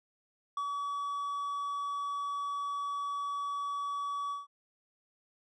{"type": "tone with ADSR envelope", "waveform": "triangle", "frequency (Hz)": 1139, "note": "C#6", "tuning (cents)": 47, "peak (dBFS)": -29, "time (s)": [0.57, 4.47], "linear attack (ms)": 3, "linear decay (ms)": 68, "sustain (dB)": -2, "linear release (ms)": 160, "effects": ["resampled to 24000 Hz"]}